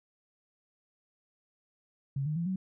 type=tone with pitch steps; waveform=sine; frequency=137.5 / 152.57 / 169.28 / 187.83 Hz; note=C#3 / D#3 / E3 / F#3; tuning=-14 / -34 / +46 / +26 cents; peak=-29 dBFS; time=2.16-2.56 s; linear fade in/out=5 ms; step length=100 ms; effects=none